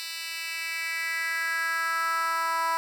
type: tone with high-pass filter sweep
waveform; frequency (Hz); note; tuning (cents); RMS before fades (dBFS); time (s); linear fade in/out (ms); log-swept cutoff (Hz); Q
10% pulse; 329; E4; -3; -29; 0-2.77; 0; 3300 to 980; 3.6
effects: none